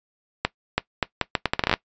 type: accelerating click train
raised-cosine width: 0.3 ms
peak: -3 dBFS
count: 14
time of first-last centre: 0.45-1.739 s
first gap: 330 ms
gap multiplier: 0.75
effects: noise-tail reverb RT60 0.1 s tail -19 dB re dry + resampled to 16000 Hz